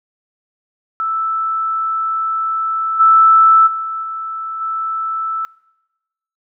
sine tone with level steps, 1318.5 Hz, E6, in tune, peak -16 / -6 / -20 / -22 / -18 dBFS, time 1-5.45 s, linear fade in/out 0 ms, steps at 2.99 / 3.66 / 4.02 / 4.6 s, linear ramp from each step 20 ms, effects noise-tail reverb RT60 1.0 s tail -24 dB re dry

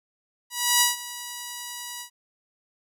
5% pulse tone with ADSR envelope, 970 Hz, B5, 31 cents flat, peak -4 dBFS, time 0.5-2.1 s, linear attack 310 ms, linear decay 150 ms, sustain -18 dB, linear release 93 ms, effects none

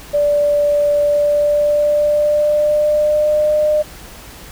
sine tone with pitch glide, 584 to 605.3 Hz, D5 to D#5, -10 to -48 cents, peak -11 dBFS, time 0.13-3.83 s, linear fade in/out 20 ms, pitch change +62 cents, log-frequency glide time 1-3.56 s, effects added 52 Hz sine -41 dBFS peak until 4.51 s + pink hiss -37 dBFS RMS until 4.51 s

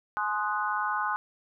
sine chord, Ab dominant seventh, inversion none, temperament equal with one note detuned, 845.1 / 1046.5 / 1244.5 / 1480 Hz, Ab5 / C6 / Eb6 / Gb6, +30 / 0 / 0 / 0 cents, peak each -32 dBFS, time 0.17-1.16 s, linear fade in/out 0 ms, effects none

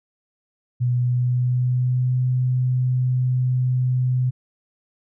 sine tone with pitch glide, 123.2 to 126.81 Hz, B2 to B2, -4 to +46 cents, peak -17 dBFS, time 0.8-4.31 s, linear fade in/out 20 ms, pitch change +50 cents, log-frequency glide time 0.96-2.21 s, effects none

